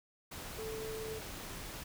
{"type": "tone in noise", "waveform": "sine", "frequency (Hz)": 440, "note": "A4", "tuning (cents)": 0, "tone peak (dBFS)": -40, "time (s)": [0.58, 1.19], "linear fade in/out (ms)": 10, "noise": "pink", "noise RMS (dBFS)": -45, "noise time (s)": [0.31, 1.84], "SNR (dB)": 2, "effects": []}